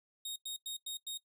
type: tone bursts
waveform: sawtooth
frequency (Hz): 3729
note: A#7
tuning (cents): 0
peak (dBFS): -35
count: 5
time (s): 0.25-1.176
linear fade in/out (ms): 5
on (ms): 110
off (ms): 94
effects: noise-tail reverb RT60 0.1 s tail -20 dB re dry